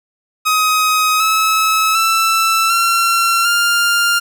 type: tone with pitch steps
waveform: sawtooth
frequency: 1261 / 1294.2 / 1328.3 / 1363.3 / 1399.2 Hz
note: D#6 / E6 / E6 / F6 / F6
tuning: +23 / -32 / +13 / -42 / +3 cents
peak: -8 dBFS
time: 0.45-4.2 s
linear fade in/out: 20 ms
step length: 750 ms
effects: none